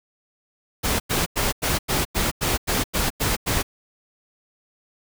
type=noise bursts; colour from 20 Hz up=pink; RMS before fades=-22 dBFS; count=11; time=0.83-3.63 s; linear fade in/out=20 ms; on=170 ms; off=93 ms; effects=none